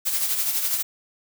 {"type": "noise with tremolo", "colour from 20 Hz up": "blue", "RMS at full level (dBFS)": -22, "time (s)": [0.05, 0.83], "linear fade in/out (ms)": 20, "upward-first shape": "sine", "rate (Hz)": 12, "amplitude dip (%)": 50, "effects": []}